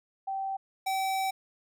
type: tone pair in turn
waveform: sine / square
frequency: 776 / 768.4 Hz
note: G5 / G5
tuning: -18 / -35 cents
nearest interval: unison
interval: 17 cents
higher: first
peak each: -30 / -28 dBFS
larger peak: second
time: 0.27-0.57 / 0.86-1.31 s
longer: second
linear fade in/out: 10 ms
effects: none